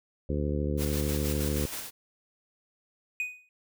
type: harmonic tone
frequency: 73.42 Hz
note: D2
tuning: in tune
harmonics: 1 / 2 / 3 / 4 / 5 / 6 / 7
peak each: -30 / -33 / -35 / -36 / -37 / -38 / -38 dBFS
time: 0.29-1.66 s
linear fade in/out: 5 ms
type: noise with tremolo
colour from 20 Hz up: white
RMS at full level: -36 dBFS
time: 0.77-1.91 s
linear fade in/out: 50 ms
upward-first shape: square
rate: 6.3 Hz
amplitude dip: 35%
type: tone with exponential decay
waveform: triangle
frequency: 2489 Hz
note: D#7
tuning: in tune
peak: -24 dBFS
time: 3.2-3.49 s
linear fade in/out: 1 ms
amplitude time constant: 61 ms
effects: none